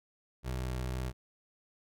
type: tone with vibrato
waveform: 25% pulse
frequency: 63.1 Hz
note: B1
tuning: 38 cents sharp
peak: -30 dBFS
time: 0.43-1.13 s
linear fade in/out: 50 ms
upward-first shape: sine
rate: 2.3 Hz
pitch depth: 9 cents each way
effects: none